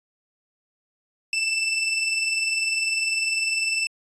sawtooth tone pair together, 2652 / 2672 Hz, E7 / E7, +10 / +23 cents, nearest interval unison, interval 13 cents, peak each -19 / -27 dBFS, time 1.33-3.87 s, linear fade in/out 2 ms, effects resampled to 22050 Hz

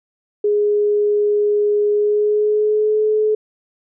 sine tone with pitch glide, 415.3 to 429 Hz, G#4 to A4, 0 to -44 cents, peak -13 dBFS, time 0.44-3.35 s, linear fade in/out 5 ms, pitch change +56 cents, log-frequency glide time 1.92-3.01 s, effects none

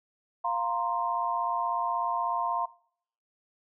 sine chord, F suspended fourth, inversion none, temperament just, 698.5 / 931.3 / 1047.7 Hz, F5 / Bb5 / C6, 0 / -2 / +2 cents, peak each -32 / -30 / -30 dBFS, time 0.44-2.66 s, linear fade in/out 10 ms, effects noise-tail reverb RT60 0.6 s tail -21 dB re dry

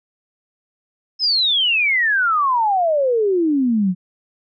sine exponential sweep, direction down, 5274 to 174.61 Hz, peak -14 dBFS, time 1.19-3.95 s, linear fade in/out 50 ms, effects none

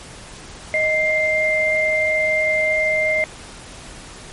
sine tone pair together, 624 / 2099 Hz, D#5 / C7, +5 / +5 cents, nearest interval octave + major sixth, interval 2100 cents, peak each -20 / -17 dBFS, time 0.74-3.24 s, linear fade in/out 0 ms, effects pink hiss -38 dBFS RMS until 4.32 s + MP3 48 kbps

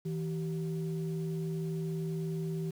sine tone pair together, 161.87 / 385 Hz, E3 / G4, -31 / -31 cents, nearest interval octave + minor third, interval 1500 cents, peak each -32 / -38 dBFS, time 0.05-2.71 s, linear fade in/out 10 ms, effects tanh soft clip ceiling -26 dBFS + 9-bit

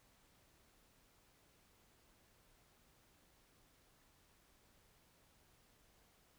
silence, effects pink hiss -71 dBFS RMS until 6.38 s

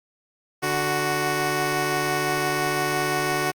10% pulse tone pair together, 146.83 / 370 Hz, D3 / F#4, 0 / 0 cents, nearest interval octave + major third, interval 1600 cents, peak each -19 / -15 dBFS, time 0.62-3.52 s, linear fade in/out 20 ms, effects Opus 48 kbps

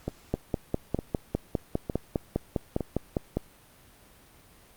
two click trains, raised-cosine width 2 ms, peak -16 / -12 dBFS, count 4 / 16, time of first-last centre 0.08-2.807 / 0.34-3.37 s, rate 1.1 / 4.95 Hz, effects pink hiss -56 dBFS RMS until 4.76 s + Opus 48 kbps

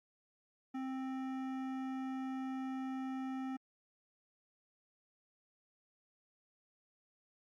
sine tone with hard clipping, 262.9 Hz, C4, 8 cents sharp, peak -40 dBFS, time 0.74-3.57 s, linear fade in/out 10 ms, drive 14 dB, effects Opus 48 kbps

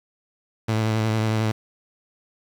sawtooth tone with vibrato, 110 Hz, A2, in tune, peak -16 dBFS, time 0.68-1.52 s, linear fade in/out 10 ms, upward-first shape sine, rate 11 Hz, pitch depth 29 cents each way, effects low-pass 6000 Hz 12 dB/octave + 7-bit

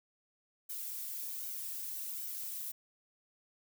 violet noise with flanger, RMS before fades -41 dBFS, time 0.69-2.72 s, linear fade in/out 10 ms, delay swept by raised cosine 1.3 to 3.3 ms, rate 1.3 Hz, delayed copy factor +0.75, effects none

